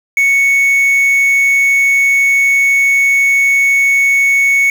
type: tone with quantisation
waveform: triangle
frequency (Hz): 2217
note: C#7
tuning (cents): 0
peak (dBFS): -6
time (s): 0.17-4.7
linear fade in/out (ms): 2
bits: 5
effects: none